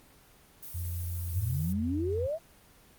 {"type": "noise", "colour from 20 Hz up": "violet", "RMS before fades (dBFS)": -43, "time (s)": [0.62, 1.73], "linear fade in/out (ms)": 10}
{"type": "tone", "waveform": "sine", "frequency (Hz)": 86.8, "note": "F2", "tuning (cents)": -10, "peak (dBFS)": -32, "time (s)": [0.74, 2.27], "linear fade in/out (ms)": 10}
{"type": "exponential sweep", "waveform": "sine", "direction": "up", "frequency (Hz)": [87.31, 682], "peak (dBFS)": -29, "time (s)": [1.32, 2.39], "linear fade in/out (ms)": 50}
{"effects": ["pink hiss -58 dBFS RMS until 2.98 s", "Opus 24 kbps"]}